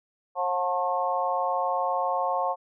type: harmonic tone with a mistuned harmonic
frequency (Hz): 180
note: F#3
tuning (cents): -47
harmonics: 3 / 4 / 5 / 6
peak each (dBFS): -30 / -28 / -29 / -30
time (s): 0.35-2.56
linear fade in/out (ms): 50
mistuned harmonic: 5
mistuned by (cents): -24
effects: none